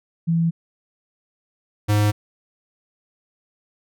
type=tone pair in turn; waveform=sine / square; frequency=166.2 / 104.54 Hz; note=E3 / G#2; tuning=+15 / +12 cents; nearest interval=minor sixth; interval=803 cents; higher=first; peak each=-16 dBFS; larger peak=neither; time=0.27-0.51 / 1.88-2.12 s; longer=neither; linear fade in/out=20 ms; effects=none